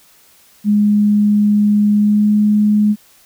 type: tone with pitch glide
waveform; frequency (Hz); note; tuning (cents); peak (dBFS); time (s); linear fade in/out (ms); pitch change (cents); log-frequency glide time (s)
sine; 207.7 to 209.7; G#3 to G#3; 0 to +17; -9; 0.64-2.96; 50; +17; 1.94-2.29
effects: white hiss -49 dBFS RMS until 3.25 s